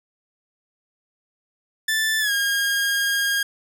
sawtooth tone with pitch glide, 1760 to 1623.3 Hz, A6 to G#6, 0 to -40 cents, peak -16 dBFS, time 1.88-3.43 s, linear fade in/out 5 ms, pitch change -140 cents, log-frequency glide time 2.2-2.32 s, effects none

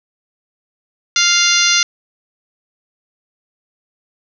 harmonic tone with a mistuned harmonic, 698.5 Hz, F5, in tune, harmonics 2 / 3 / 4 / 5 / 6 / 7 / 8 / 9, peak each -19 / -19 / -19 / -19 / -19 / -19 / -19 / -19 dBFS, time 1.16-1.83 s, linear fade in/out 2 ms, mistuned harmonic 8, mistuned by +43 cents, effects none

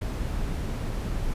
brown noise, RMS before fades -29 dBFS, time 0.01-1.34 s, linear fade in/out 10 ms, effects resampled to 32000 Hz

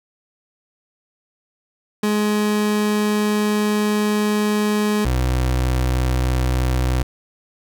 30% pulse tone pair in turn, 210 / 63.18 Hz, G#3 / B1, +19 / +40 cents, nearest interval octave + major sixth, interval 2079 cents, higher first, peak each -14 dBFS, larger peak neither, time 2.03-5.05 / 5.05-7.03 s, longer first, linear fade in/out 5 ms, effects none

